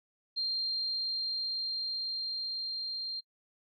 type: tone with level ramp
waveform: sine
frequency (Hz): 4186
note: C8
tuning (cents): 0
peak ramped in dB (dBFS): -29 to -34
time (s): 0.36-3.21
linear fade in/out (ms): 20
effects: noise-tail reverb RT60 0.1 s tail -25 dB re dry + MP3 48 kbps